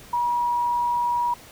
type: tone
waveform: sine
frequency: 961 Hz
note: B5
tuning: 48 cents flat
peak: -20 dBFS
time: 0.13-1.34 s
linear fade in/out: 5 ms
effects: pink hiss -46 dBFS RMS until 1.51 s